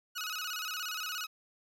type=tone with vibrato; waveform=15% pulse; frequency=1361 Hz; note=F6; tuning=45 cents flat; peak=-29 dBFS; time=0.15-1.27 s; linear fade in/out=20 ms; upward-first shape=square; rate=17 Hz; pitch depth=110 cents each way; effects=none